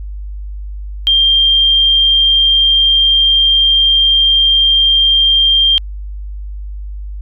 sine tone, 3186 Hz, G7, 27 cents sharp, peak -7 dBFS, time 1.07-5.78 s, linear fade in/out 0 ms, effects added 50 Hz sine -22 dBFS peak until 7.21 s

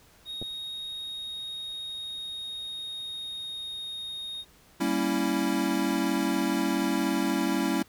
triangle tone with pitch glide, 3745 to 3717 Hz, A#7 to A#7, +7 to -6 cents, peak -33 dBFS, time 0.25-4.45 s, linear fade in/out 50 ms, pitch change -13 cents, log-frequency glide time 0.69-3.87 s
clicks, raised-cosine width 2 ms, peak -25 dBFS, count 2, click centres 0.416 / 0.425 s
square chord, G diminished seventh, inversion none, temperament equal, 196 / 233.1 / 277.2 / 329.6 Hz, G3 / Bb3 / Db4 / Fb4, 0 / 0 / 0 / 0 cents, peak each -32 / -33 / -30 / -30 dBFS, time 4.8-7.83 s, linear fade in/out 10 ms
effects pink hiss -58 dBFS RMS until 7.88 s

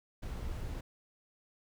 brown noise with ADSR envelope, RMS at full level -36 dBFS, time 0.22-0.81 s, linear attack 17 ms, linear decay 3 ms, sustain -3 dB, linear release 6 ms, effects none

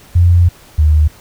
sine tone pair in turn, 87.31 / 76.48 Hz, F2 / D#2, 0 / -29 cents, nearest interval major second, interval 229 cents, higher first, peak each -5 / -6 dBFS, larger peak first, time 0.15-0.49 / 0.78-1.08 s, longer first, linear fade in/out 10 ms, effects pink hiss -42 dBFS RMS until 1.2 s

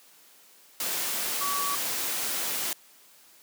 sine tone in noise, 1137 Hz, C#6, 44 cents sharp, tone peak -29 dBFS, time 1.41-1.75 s, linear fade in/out 2 ms, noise white, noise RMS -30 dBFS, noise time 0.8-2.73 s, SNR -2 dB, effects white hiss -56 dBFS RMS until 3.42 s + high-pass 200 Hz 12 dB/octave

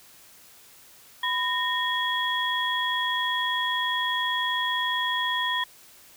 sine tone cluster, 998 / 1843 / 3327 Hz, B5 / A#6 / G#7, +18 / -20 / +2 cents, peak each -28 dBFS, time 1.23-5.64 s, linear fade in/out 5 ms, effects white hiss -52 dBFS RMS until 6.16 s

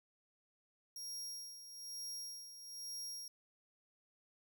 sawtooth tone with tremolo, 5600 Hz, F8, 4 cents sharp, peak -40 dBFS, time 0.96-3.28 s, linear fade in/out 2 ms, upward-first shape sine, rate 1.1 Hz, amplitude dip 65%, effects none

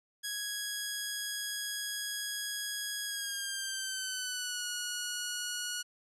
10% pulse tone with pitch glide, 1661.2 to 1454.5 Hz, G#6 to F#6, 0 to -30 cents, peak -26 dBFS, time 0.23-5.83 s, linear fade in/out 20 ms, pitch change -230 cents, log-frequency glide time 3.05-4.66 s, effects resampled to 32000 Hz

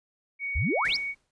sine tone, 2236 Hz, C#7, 14 cents sharp, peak -29 dBFS, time 0.39-1.15 s, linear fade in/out 50 ms
sine exponential sweep, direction up, 55 to 5820 Hz, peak -24 dBFS, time 0.55-0.97 s, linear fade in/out 10 ms
pink noise with exponential decay, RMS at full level -40 dBFS, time 0.85-1.31 s, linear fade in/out 2 ms, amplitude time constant 100 ms
effects resampled to 22050 Hz

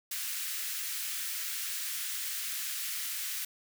white high-pass noise, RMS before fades -36 dBFS, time 0.11-3.45 s, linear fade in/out 5 ms, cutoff 1500 Hz, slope 24 dB/octave, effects none

